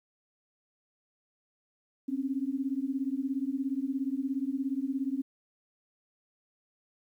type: beating tone pair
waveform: sine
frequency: 261.6 / 278.6 Hz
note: C4 / C#4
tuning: 0 / +9 cents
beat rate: 17 Hz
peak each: -32 / -32 dBFS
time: 2.08-5.22 s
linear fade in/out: 10 ms
effects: 11-bit